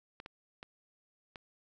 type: clicks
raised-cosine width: 0.3 ms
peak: -29 dBFS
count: 4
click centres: 0.201 / 0.261 / 0.629 / 1.358 s
effects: none